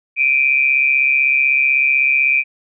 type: tone pair together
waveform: sine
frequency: 2349 / 2485 Hz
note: D7 / D#7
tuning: 0 / -3 cents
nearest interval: minor second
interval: 97 cents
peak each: -14 / -15 dBFS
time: 0.16-2.44 s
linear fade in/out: 50 ms
effects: none